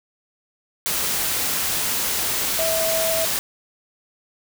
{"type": "tone in noise", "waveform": "sine", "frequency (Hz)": 650, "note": "E5", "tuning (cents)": -24, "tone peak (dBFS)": -22, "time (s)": [2.59, 3.25], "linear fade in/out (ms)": 0, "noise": "white", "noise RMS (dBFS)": -23, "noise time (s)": [0.86, 3.39], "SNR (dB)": -2, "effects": []}